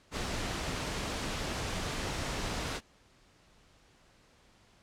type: noise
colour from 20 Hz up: pink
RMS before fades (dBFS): -35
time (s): 0.11-2.81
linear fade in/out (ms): 50
effects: pink hiss -63 dBFS RMS until 4.82 s + low-pass 7000 Hz 12 dB/octave